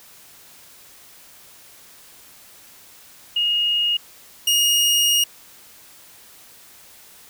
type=tone pair in turn; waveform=sine / sawtooth; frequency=2862 / 2862 Hz; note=F7 / F7; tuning=+42 / +42 cents; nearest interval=unison; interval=0 cents; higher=neither; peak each=-17 / -12 dBFS; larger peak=second; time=3.36-3.97 / 4.47-5.24 s; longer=second; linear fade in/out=5 ms; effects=white hiss -47 dBFS RMS until 7.29 s